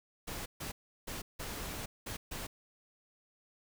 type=noise bursts at uneven times; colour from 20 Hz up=pink; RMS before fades=-41 dBFS; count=6; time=0.27-0.46 / 0.6-0.72 / 1.07-1.22 / 1.39-1.86 / 2.06-2.17 / 2.31-2.47 s; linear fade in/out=10 ms; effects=none